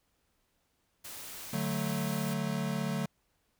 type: noise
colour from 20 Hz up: white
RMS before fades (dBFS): -44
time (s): 1.04-2.34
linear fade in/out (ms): 10
type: chord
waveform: square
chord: D major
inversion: none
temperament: equal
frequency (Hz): 146.83 / 185 / 220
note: D3 / F#3 / A3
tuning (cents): 0 / 0 / 0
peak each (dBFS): -36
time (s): 1.53-3.06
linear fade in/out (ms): 5
effects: pink hiss -75 dBFS RMS until 3.59 s